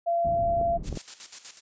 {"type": "tone", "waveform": "sine", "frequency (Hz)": 683, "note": "F5", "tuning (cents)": -39, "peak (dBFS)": -22, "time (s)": [0.06, 0.78], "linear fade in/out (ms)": 20}
{"type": "low-pass noise", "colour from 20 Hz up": "pink", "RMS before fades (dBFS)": -35, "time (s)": [0.24, 0.98], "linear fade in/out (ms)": 5, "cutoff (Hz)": 230, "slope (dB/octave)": 12}
{"type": "clicks", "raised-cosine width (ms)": 2, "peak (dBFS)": -20, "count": 3, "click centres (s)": [0.613, 0.927, 0.973]}
{"type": "noise with tremolo", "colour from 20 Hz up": "blue", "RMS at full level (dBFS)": -36, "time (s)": [0.83, 1.61], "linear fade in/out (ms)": 50, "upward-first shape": "square", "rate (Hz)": 8.1, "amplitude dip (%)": 70}
{"effects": ["resampled to 16000 Hz"]}